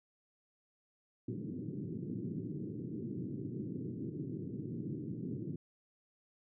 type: band-pass noise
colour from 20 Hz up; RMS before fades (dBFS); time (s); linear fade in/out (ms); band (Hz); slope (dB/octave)
pink; -41; 1.28-5.56; 5; 110 to 380; 48
effects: none